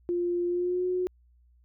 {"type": "tone with pitch glide", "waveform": "sine", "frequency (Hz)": [350, 364.2], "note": ["F4", "F#4"], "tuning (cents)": [4, -27], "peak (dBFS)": -25, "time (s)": [0.09, 1.07], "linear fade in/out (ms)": 0, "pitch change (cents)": 69, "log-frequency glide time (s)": [0.47, 0.86], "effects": ["added 60 Hz sine -58 dBFS peak until 1.64 s"]}